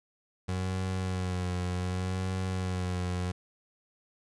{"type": "tone with vibrato", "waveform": "30% pulse", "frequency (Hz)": 91.8, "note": "F#2", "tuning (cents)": -13, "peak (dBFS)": -27, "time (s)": [0.48, 3.32], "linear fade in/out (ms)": 10, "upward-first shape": "sine", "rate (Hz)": 0.67, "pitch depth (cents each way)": 35, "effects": ["resampled to 22050 Hz", "11-bit"]}